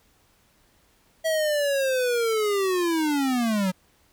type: linear sweep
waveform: square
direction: down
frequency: 650 to 180.3 Hz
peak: -22 dBFS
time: 1.24-3.72 s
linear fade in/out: 20 ms
effects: pink hiss -62 dBFS RMS until 4.12 s